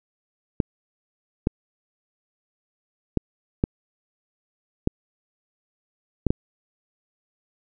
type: clicks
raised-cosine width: 3 ms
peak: -6 dBFS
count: 7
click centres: 0.602 / 1.471 / 3.173 / 3.639 / 4.874 / 6.267 / 6.305 s
effects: none